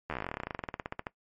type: slowing click train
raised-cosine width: 0.5 ms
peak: -19 dBFS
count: 29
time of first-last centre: 0.1-1.068 s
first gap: 12 ms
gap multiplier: 1.07
effects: noise-tail reverb RT60 0.1 s tail -19 dB re dry + MP3 48 kbps